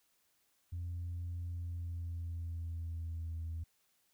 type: tone with pitch glide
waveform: sine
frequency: 86.7 to 81.83 Hz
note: F2 to E2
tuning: -12 to -12 cents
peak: -36 dBFS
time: 0.72-3.64 s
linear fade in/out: 10 ms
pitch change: -100 cents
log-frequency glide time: 1.47-3.36 s
effects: tanh soft clip ceiling -35 dBFS + white hiss -75 dBFS RMS until 4.13 s